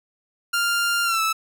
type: tone with pitch glide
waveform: sawtooth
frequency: 1396.9 to 1310.9 Hz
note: F6 to E6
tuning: 0 to -10 cents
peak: -16 dBFS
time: 0.53-1.33 s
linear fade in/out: 10 ms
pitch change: -110 cents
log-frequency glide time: 1.04-1.21 s
effects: none